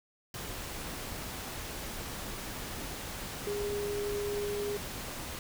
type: tone in noise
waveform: sine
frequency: 410 Hz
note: G#4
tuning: 22 cents flat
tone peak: -32 dBFS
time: 3.47-4.77 s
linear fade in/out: 2 ms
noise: pink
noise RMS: -40 dBFS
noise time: 0.34-5.39 s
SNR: +5 dB
effects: none